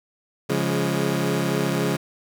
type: chord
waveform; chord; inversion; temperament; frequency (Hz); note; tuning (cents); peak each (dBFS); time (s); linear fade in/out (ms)
20% pulse; Db major; none; equal with one note detuned; 139.72 / 174.61 / 207.7; Db3 / F3 / Ab3; +14 / 0 / 0; -20 / -20 / -22; 0.49-1.97; 10
effects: none